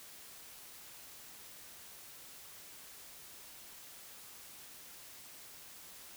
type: silence
effects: white hiss -53 dBFS RMS until 6.16 s